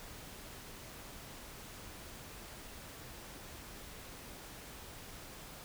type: silence
effects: pink hiss -50 dBFS RMS until 5.64 s